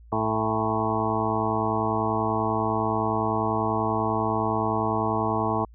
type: harmonic tone with a mistuned harmonic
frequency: 110 Hz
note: A2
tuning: in tune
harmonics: 1 / 2 / 3 / 4 / 6 / 7 / 8 / 9 / 10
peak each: -31 / -31 / -31 / -31 / -31 / -31 / -31 / -31 / -31 dBFS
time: 0.12-5.65 s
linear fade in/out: 5 ms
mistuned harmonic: 7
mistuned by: +43 cents
effects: added 57 Hz sine -46 dBFS peak until 5.74 s